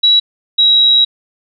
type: tone pair in turn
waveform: sine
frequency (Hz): 3900 / 3857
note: B7 / B7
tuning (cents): -23 / -42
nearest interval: unison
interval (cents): 19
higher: first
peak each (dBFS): -6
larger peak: neither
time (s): 0.03-0.2 / 0.58-1.05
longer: second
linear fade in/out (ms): 10
effects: none